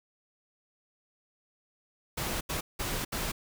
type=noise bursts at uneven times; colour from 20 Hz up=pink; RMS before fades=-33 dBFS; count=4; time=2.17-2.41 / 2.49-2.61 / 2.79-3.05 / 3.12-3.32 s; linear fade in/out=10 ms; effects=none